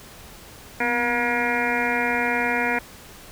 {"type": "harmonic tone with a mistuned harmonic", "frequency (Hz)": 239, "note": "A#3", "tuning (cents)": 43, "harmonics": [1, 2, 3, 4, 6, 7, 8, 9, 10], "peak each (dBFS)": [-29, -29, -29, -29, -29, -29, -29, -29, -29], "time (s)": [0.8, 2.79], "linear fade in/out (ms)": 5, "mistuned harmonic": 1, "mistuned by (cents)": 72, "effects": ["pink hiss -44 dBFS RMS until 3.31 s"]}